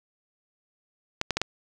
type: clicks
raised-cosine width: 0.2 ms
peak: -8 dBFS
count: 4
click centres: 1.214 / 1.307 / 1.37 / 1.416 s
effects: none